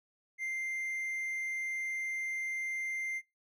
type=tone; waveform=triangle; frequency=2093 Hz; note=C7; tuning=in tune; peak=-32 dBFS; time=0.38-3.22 s; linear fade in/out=50 ms; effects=noise-tail reverb RT60 0.2 s tail -21 dB re dry